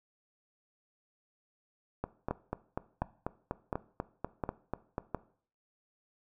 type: two click trains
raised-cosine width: 1 ms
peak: -18 / -19 dBFS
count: 5 / 13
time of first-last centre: 2.31-5.147 / 2.04-4.981 s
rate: 1.41 / 4.08 Hz
effects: noise-tail reverb RT60 0.5 s tail -18 dB re dry